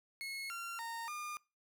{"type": "tone with pitch steps", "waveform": "30% pulse", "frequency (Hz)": [2177, 1377, 922, 1210], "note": ["C#7", "F6", "A#5", "D#6"], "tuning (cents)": [-32, -25, -19, -49], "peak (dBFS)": -38, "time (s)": [0.21, 1.37], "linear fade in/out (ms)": 0, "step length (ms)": 290, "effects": ["noise-tail reverb RT60 0.3 s tail -24 dB re dry"]}